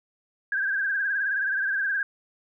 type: tone with vibrato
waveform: sine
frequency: 1598 Hz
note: G6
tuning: 33 cents sharp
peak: -23 dBFS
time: 0.52-2.03 s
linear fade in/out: 2 ms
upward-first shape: sine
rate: 19 Hz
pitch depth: 74 cents each way
effects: none